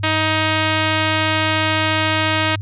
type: tone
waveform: 5% pulse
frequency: 314.3 Hz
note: D#4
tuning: 18 cents sharp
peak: -4 dBFS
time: 0.03-2.56 s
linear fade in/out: 10 ms
effects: added 101 Hz sine -23 dBFS peak until 2.61 s + resampled to 8000 Hz